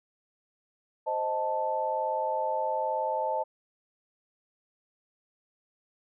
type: chord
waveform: sine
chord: A diminished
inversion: first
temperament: equal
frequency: 523.3 / 622.3 / 880 Hz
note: C5 / Eb5 / A5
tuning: 0 / 0 / 0 cents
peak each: -33 / -32 / -29 dBFS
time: 1.06-3.44 s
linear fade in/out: 20 ms
effects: none